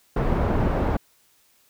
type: low-pass noise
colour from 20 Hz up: pink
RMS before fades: -22 dBFS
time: 0.16-0.97 s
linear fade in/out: 5 ms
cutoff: 950 Hz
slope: 12 dB/octave
effects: white hiss -61 dBFS RMS until 1.69 s